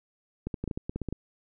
clicks, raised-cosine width 3 ms, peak -19 dBFS, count 11, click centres 0.47 / 0.542 / 0.64 / 0.677 / 0.712 / 0.775 / 0.895 / 0.96 / 1.017 / 1.087 / 1.126 s, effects none

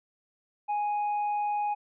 sine tone with tanh clipping, 830 Hz, G#5, 1 cent flat, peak -27 dBFS, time 0.68-1.75 s, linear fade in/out 20 ms, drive 3 dB, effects resampled to 8000 Hz

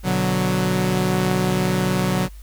sawtooth chord, B minor, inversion none, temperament equal, 123.47 / 146.83 / 185 Hz, B2 / D3 / F#3, 0 / 0 / 0 cents, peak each -21 / -21 / -16 dBFS, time 0.03-2.29 s, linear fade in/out 50 ms, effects added 50 Hz sine -36 dBFS peak until 2.42 s + white hiss -53 dBFS RMS until 2.42 s

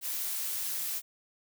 blue noise, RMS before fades -34 dBFS, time 0.01-1.02 s, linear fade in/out 50 ms, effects none

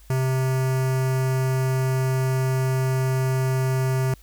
square tone with notch filter, 130.81 Hz, C3, in tune, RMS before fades -22 dBFS, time 0.1-4.14 s, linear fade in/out 2 ms, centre 3600 Hz, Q 1.4, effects added 50 Hz sine -47 dBFS peak until 4.22 s + white hiss -56 dBFS RMS until 4.22 s

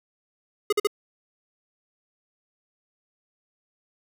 square tone bursts, 415.4 Hz, G#4, in tune, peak -19 dBFS, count 3, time 0.7-0.872 s, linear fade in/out 5 ms, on 26 ms, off 47 ms, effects none

